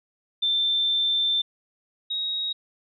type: tone pair in turn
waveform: sine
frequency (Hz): 3560 / 3786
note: A7 / A#7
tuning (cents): +20 / +26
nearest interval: minor second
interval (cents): 106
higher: second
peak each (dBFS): -20 / -25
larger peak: first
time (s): 0.42-1.42 / 2.1-2.53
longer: first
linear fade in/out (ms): 10
effects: none